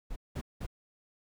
brown noise bursts, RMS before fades -37 dBFS, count 3, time 0.1-0.666 s, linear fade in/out 10 ms, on 62 ms, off 190 ms, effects none

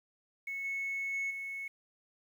sine tone with level steps, 2200 Hz, C#7, 14 cents flat, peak -35 / -32 / -30 / -37 dBFS, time 0.47-1.68 s, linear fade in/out 5 ms, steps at 0.64 / 1.13 / 1.3 s, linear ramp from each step 10 ms, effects tanh soft clip ceiling -30 dBFS + 10-bit

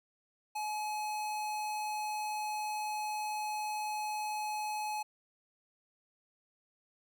square tone, 849 Hz, G#5, 38 cents sharp, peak -35 dBFS, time 0.55-5.03 s, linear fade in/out 10 ms, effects none

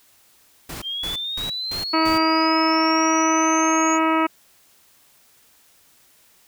pink noise bursts, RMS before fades -33 dBFS, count 5, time 0.69-2.18 s, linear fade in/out 5 ms, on 130 ms, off 210 ms
sine linear sweep, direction up, 3136 to 6740 Hz, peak -25 dBFS, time 0.82-3.99 s, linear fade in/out 50 ms
harmonic tone, 320.5 Hz, E4, 49 cents flat, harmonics 1 / 2 / 3 / 4 / 5 / 6 / 7 / 8 / 9, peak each -20 / -26 / -23 / -22 / -35 / -33 / -30 / -33 / -38 dBFS, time 1.93-4.27 s, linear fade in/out 10 ms
effects white hiss -56 dBFS RMS until 6.47 s

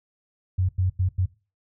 sine tone bursts at uneven times, 92.5 Hz, F#2, in tune, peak -19 dBFS, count 4, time 0.58-0.69 / 0.78-0.9 / 0.99-1.09 / 1.18-1.26 s, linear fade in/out 10 ms, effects noise-tail reverb RT60 0.3 s tail -18 dB re dry

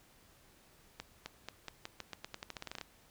accelerating click train, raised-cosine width 0.2 ms, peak -24 dBFS, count 18, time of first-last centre 1-2.813 s, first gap 260 ms, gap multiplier 0.87, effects pink hiss -64 dBFS RMS until 3.1 s

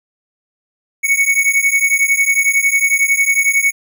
square beating tone pair, 2217 / 2228 Hz, C#7 / C#7, 0 / +8 cents, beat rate 11 Hz, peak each -15 dBFS, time 1.03-3.72 s, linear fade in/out 20 ms, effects none

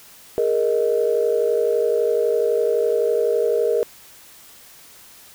sine chord, Ab suspended second, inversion none, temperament just, 415.3 / 467.2 / 623 Hz, Ab4 / Bb4 / Eb5, 0 / +4 / +2 cents, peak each -21 / -18 / -24 dBFS, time 0.38-3.83 s, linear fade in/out 0 ms, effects tanh soft clip ceiling -7 dBFS + white hiss -46 dBFS RMS until 5.34 s

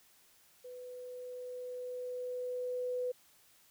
sine tone with level ramp, 498.3 Hz, B4, 15 cents sharp, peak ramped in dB -45 to -32 dBFS, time 0.64-3.12 s, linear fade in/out 10 ms, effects white hiss -65 dBFS RMS until 3.7 s

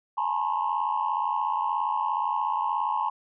sine tone cluster, 844 / 901 / 983 / 1076 Hz, G#5 / A5 / B5 / C6, +28 / +41 / -8 / +48 cents, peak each -29 dBFS, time 0.17-3.1 s, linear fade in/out 10 ms, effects tanh soft clip ceiling -17 dBFS

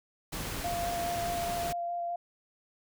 pink noise, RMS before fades -37 dBFS, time 0.32-1.73 s, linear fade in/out 10 ms
sine tone with vibrato, 693 Hz, F5, 14 cents flat, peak -31 dBFS, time 0.64-2.16 s, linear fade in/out 5 ms, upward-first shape square, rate 4.8 Hz, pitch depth 9 cents each way
effects none

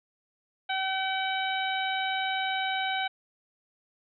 harmonic tone with a mistuned harmonic, 764 Hz, G5, 45 cents flat, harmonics 1 / 2 / 3 / 4 / 5, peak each -30 / -33 / -35 / -36 / -37 dBFS, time 0.69-3.08 s, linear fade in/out 10 ms, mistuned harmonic 4, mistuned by -16 cents, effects none

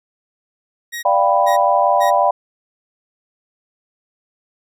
sawtooth tone bursts, 1889 Hz, A#6, 22 cents sharp, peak -21 dBFS, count 3, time 0.92-2.11 s, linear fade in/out 20 ms, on 110 ms, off 430 ms
sine chord, G dominant seventh, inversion second, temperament equal, 587.3 / 698.5 / 784 / 987.8 Hz, D5 / F5 / G5 / B5, 0 / 0 / 0 / 0 cents, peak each -17 dBFS, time 1.05-2.31 s, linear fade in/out 5 ms
effects none

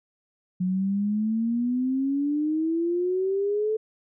sine exponential sweep, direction up, 180.7 to 440 Hz, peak -22 dBFS, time 0.6-3.77 s, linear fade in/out 10 ms, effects none

